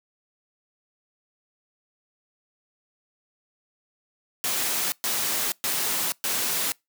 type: noise bursts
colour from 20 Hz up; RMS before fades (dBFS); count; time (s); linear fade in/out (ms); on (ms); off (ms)
white; -26; 4; 4.44-6.72; 0; 480; 120
effects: noise-tail reverb RT60 0.2 s tail -25 dB re dry + high-pass 150 Hz 12 dB/octave